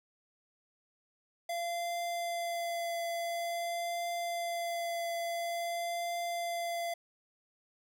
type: tone with vibrato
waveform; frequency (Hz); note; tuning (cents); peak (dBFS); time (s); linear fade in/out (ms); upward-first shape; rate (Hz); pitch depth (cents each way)
square; 685; F5; -34; -34; 1.49-6.94; 5; triangle; 0.48; 15
effects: none